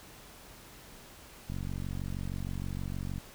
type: click train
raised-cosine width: 5 ms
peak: -25 dBFS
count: 79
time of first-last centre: 1.5-3.181 s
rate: 46.4 Hz
effects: pink hiss -52 dBFS RMS until 3.34 s

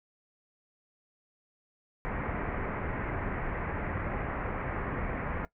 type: low-pass noise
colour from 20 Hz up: pink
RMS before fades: -34 dBFS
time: 2.05-5.45 s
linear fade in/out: 0 ms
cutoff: 2200 Hz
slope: 48 dB/octave
effects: noise-tail reverb RT60 0.1 s tail -18 dB re dry

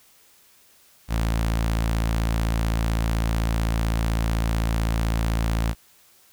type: tone with notch filter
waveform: sawtooth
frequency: 55.8 Hz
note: A1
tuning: 25 cents sharp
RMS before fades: -23 dBFS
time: 1.08-5.75 s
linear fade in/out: 50 ms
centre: 400 Hz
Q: 2
effects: white hiss -56 dBFS RMS until 6.32 s

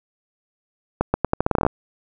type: accelerating click train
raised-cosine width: 1 ms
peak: -3 dBFS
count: 13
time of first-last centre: 1.01-1.665 s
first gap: 130 ms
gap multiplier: 0.82
effects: none

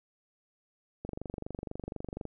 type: click train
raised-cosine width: 2 ms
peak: -24 dBFS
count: 30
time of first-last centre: 1.05-2.253 s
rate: 24.1 Hz
effects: none

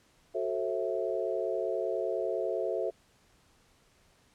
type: chord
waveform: sine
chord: F# half-diminished seventh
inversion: none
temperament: equal with one note detuned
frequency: 370 / 440 / 534.6 / 659.3 Hz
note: F#4 / A4 / C5 / E5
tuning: 0 / 0 / +37 / 0 cents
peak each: -35 / -34 / -35 / -34 dBFS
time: 0.34-2.91 s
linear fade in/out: 20 ms
effects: pink hiss -65 dBFS RMS until 4.34 s + low-pass 10000 Hz 12 dB/octave

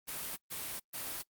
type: noise bursts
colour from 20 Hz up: white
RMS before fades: -40 dBFS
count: 3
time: 0.07-1.23 s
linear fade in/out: 20 ms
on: 300 ms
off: 130 ms
effects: noise-tail reverb RT60 0.1 s tail -25 dB re dry + Opus 32 kbps

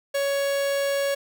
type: tone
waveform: 45% pulse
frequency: 558 Hz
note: C#5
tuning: 11 cents sharp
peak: -22 dBFS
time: 0.14-1.15 s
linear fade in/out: 10 ms
effects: none

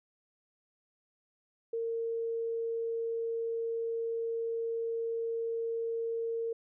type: tone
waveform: sine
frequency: 458.5 Hz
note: A#4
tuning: 29 cents flat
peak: -31 dBFS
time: 1.73-6.53 s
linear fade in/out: 5 ms
effects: none

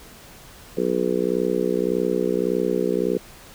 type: harmonic tone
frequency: 61.74 Hz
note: B1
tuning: in tune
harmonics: 3 / 4 / 5 / 6 / 7 / 8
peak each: -28 / -29 / -29 / -25 / -24 / -27 dBFS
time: 0.77-3.18 s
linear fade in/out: 5 ms
effects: pink hiss -45 dBFS RMS until 3.54 s

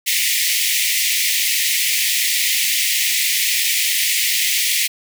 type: high-pass noise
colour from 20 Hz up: pink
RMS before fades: -18 dBFS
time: 0.06-4.88 s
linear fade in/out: 20 ms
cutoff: 1900 Hz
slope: 96 dB/octave
effects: none

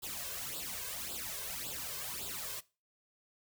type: noise with flanger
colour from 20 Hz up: white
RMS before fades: -41 dBFS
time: 0.02-2.61 s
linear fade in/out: 20 ms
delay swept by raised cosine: 0.24 to 1.94 ms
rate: 1.8 Hz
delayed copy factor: +0.8
effects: noise-tail reverb RT60 0.3 s tail -20 dB re dry

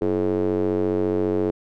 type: tone with band-pass filter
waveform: square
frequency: 47.33 Hz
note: F#1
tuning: 40 cents sharp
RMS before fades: -22 dBFS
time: 0.01-1.51 s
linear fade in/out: 10 ms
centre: 390 Hz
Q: 4.3
effects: none

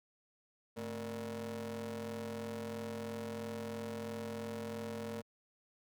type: ring-modulated tone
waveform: 30% pulse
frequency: 121.5 Hz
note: B2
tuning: 28 cents flat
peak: -34 dBFS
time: 0.76-5.22 s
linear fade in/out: 20 ms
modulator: 343 Hz
effects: high-pass 80 Hz 12 dB/octave

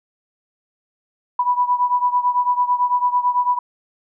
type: beating tone pair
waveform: sine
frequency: 982 / 991 Hz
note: B5 / B5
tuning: -10 / +6 cents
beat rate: 9 Hz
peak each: -17 / -20 dBFS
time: 1.39-3.59 s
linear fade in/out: 5 ms
effects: none

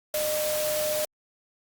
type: tone in noise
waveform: sine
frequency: 608 Hz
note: D#5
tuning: 40 cents flat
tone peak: -26 dBFS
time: 0.14-1.05 s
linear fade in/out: 2 ms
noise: white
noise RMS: -31 dBFS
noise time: 0.14-1.05 s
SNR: +2 dB
effects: Opus 48 kbps

